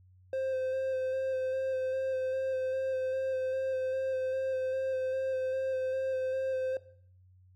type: tone with vibrato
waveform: triangle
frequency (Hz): 523.3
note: C5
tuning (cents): 0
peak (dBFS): -28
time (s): 0.33-6.77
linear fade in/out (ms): 2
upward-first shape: square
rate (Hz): 2.5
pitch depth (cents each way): 15
effects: noise-tail reverb RT60 0.6 s tail -18 dB re dry + added 92 Hz sine -57 dBFS peak until 7.55 s

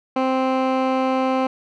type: tone with low-pass filter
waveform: 15% pulse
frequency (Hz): 261.4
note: C4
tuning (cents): -1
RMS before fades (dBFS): -20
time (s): 0.16-1.47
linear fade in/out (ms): 5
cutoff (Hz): 2200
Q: 0.65
effects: none

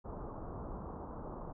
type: low-pass noise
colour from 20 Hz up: pink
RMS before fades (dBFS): -44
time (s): 0.04-1.53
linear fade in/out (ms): 20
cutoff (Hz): 1200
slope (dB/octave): 48
effects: none

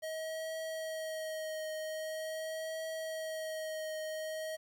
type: tone with vibrato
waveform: square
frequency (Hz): 633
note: D#5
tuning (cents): +30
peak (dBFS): -38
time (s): 0.02-4.57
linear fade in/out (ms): 20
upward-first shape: triangle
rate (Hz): 0.44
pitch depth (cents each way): 24
effects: 11-bit

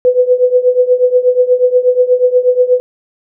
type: tone with tremolo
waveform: sine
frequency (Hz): 499.6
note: B4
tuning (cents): +20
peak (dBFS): -3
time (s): 0.05-2.8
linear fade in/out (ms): 0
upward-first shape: triangle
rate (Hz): 8.3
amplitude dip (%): 90
effects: none

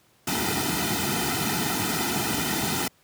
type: noise with comb filter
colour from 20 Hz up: pink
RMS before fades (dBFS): -26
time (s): 0.27-2.88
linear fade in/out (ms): 5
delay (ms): 1.8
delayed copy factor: -1
effects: pink hiss -61 dBFS RMS until 3.03 s + high-pass 100 Hz 12 dB/octave

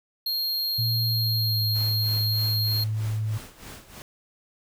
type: tone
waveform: square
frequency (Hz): 4234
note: C8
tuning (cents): +20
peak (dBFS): -25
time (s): 0.26-2.84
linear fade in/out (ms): 5
type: tone with pitch glide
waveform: sine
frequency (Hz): 115.4 to 108.3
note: A#2 to A2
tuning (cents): -17 to -27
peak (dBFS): -24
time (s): 0.78-3.38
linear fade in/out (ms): 10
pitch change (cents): -110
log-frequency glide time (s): 1.05-1.65
type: noise with tremolo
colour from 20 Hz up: pink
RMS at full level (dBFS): -41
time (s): 1.75-4.02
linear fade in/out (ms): 0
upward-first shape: sine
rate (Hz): 3.2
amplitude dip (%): 75
effects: none

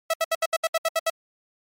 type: tone bursts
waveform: sawtooth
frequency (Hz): 653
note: E5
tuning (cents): -17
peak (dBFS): -16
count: 10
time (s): 0.1-1.1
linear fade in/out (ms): 5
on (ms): 37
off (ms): 70
effects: MP3 64 kbps

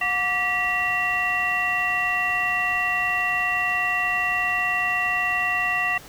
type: tone cluster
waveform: sine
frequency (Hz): 726 / 1161 / 1943 / 2735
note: F#5 / D6 / B6 / F7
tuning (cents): -33 / -20 / -29 / -37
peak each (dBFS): -29 / -29 / -23 / -25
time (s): 0.01-5.98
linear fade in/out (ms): 5
effects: tanh soft clip ceiling -10 dBFS + pink hiss -44 dBFS RMS until 6.08 s

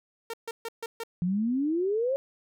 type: tone bursts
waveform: sawtooth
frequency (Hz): 458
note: A#4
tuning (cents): -31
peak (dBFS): -29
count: 5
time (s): 0.3-1.035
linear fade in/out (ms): 2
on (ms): 35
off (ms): 140
type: exponential sweep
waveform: sine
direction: up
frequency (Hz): 170.4 to 558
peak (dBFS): -24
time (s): 1.22-2.16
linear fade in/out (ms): 0
effects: none

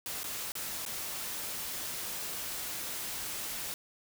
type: noise with dropouts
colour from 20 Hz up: white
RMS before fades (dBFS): -38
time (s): 0.06-3.74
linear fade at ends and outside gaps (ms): 1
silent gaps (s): 0.233-0.241 / 0.52-0.553 / 0.852-0.862
effects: none

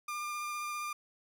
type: tone with vibrato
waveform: 30% pulse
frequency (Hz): 1200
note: D6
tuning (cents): +37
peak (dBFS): -33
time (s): 0.08-0.93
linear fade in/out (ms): 5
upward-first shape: sine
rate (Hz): 15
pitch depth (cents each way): 11
effects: none

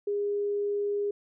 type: tone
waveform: sine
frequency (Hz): 408.4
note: G#4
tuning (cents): -29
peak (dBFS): -26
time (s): 0.07-1.11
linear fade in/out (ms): 5
effects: none

